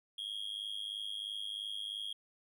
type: tone with amplitude modulation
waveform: triangle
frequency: 3278 Hz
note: G#7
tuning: 23 cents flat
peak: -33 dBFS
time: 0.18-2.13 s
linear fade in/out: 5 ms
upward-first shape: sine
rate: 103 Hz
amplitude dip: 90%
effects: none